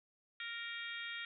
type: harmonic tone with a mistuned harmonic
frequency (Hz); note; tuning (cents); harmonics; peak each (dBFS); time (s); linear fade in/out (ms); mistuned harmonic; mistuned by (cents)
466.2; A#4; 0; 3 / 4 / 5 / 6 / 7 / 8; -48 / -46 / -47 / -54 / -49 / -51; 0.4-1.25; 2; 8; -16
effects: none